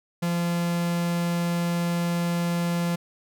45% pulse tone, 172.1 Hz, F3, 25 cents flat, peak -23 dBFS, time 0.22-2.96 s, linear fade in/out 10 ms, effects none

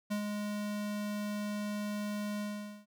square tone with ADSR envelope, 207.7 Hz, G#3, in tune, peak -31 dBFS, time 0.1-2.86 s, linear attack 18 ms, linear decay 92 ms, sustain -4 dB, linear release 450 ms, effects none

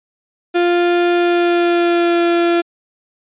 35% pulse tone with pitch glide, 349.2 to 342.8 Hz, F4 to F4, 0 to -32 cents, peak -10 dBFS, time 0.54-2.62 s, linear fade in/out 20 ms, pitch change -32 cents, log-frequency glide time 1.15-2.22 s, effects resampled to 8000 Hz

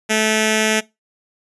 5% pulse tone with notch filter, 217.6 Hz, A3, 19 cents flat, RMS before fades -17 dBFS, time 0.09-0.81 s, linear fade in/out 20 ms, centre 1100 Hz, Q 1.2, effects noise-tail reverb RT60 0.2 s tail -20 dB re dry + resampled to 24000 Hz

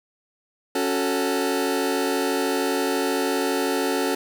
sawtooth chord, F# minor, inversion second, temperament just, 277.5 / 370 / 444 Hz, C#4 / F#4 / A4, +2 / 0 / +16 cents, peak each -21 / -22 / -22 dBFS, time 0.75-4.15 s, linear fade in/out 5 ms, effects 7-bit

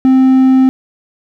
triangle tone, 261.6 Hz, C4, in tune, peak -3 dBFS, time 0.05-0.69 s, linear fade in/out 0 ms, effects none

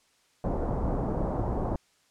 pink low-pass noise, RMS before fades -29 dBFS, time 0.44-1.76 s, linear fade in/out 2 ms, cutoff 900 Hz, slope 24 dB/octave, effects white hiss -66 dBFS RMS until 2.1 s + low-pass 8000 Hz 12 dB/octave

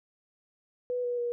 sine tone with pitch steps, 493.9 / 486.5 / 479.3 Hz, B4 / B4 / A#4, 0 / -26 / +48 cents, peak -28 dBFS, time 0.9-1.32 s, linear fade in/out 0 ms, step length 140 ms, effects none

